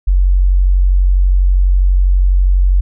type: tone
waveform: sine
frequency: 46.11 Hz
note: F#1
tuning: 5 cents flat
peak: -7 dBFS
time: 0.07-2.81 s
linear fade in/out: 10 ms
effects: none